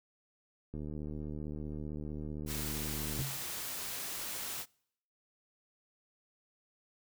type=click train; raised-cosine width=3 ms; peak=-29 dBFS; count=188; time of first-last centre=0.74-3.217 s; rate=75.5 Hz
type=noise; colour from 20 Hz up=white; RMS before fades=-40 dBFS; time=2.46-4.66 s; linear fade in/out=50 ms
type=tone with exponential decay; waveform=sine; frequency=135.2 Hz; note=C#3; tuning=43 cents flat; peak=-30 dBFS; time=3.19-3.53 s; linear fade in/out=5 ms; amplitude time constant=72 ms
effects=noise-tail reverb RT60 0.7 s tail -26 dB re dry